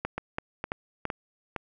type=two click trains; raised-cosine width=0.5 ms; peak=-16 / -14 dBFS; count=4 / 4; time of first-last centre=0.18-1.562 / 0.05-1.053 s; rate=2.17 / 2.99 Hz; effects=none